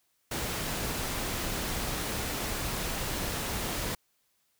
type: noise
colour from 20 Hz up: pink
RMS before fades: -33 dBFS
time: 0.31-3.95 s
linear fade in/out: 5 ms
effects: white hiss -73 dBFS RMS until 4.59 s